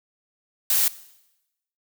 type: noise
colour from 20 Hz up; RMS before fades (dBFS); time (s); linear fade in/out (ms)
blue; -20; 0.7-0.88; 2
effects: noise-tail reverb RT60 0.9 s tail -18 dB re dry